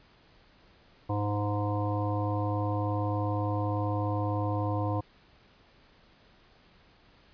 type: harmonic tone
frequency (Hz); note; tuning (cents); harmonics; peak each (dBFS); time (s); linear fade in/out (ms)
103.4; G#2; -7; 1 / 3 / 5 / 7 / 9 / 10; -29 / -34 / -36 / -37 / -39 / -39; 1.09-5.01; 10
effects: pink hiss -60 dBFS RMS until 7.33 s + resampled to 11025 Hz